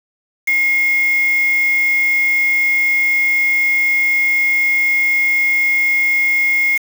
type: tone with quantisation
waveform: sine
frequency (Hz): 2144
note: C7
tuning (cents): +42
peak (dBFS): -12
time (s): 0.47-6.78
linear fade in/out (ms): 10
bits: 4
effects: none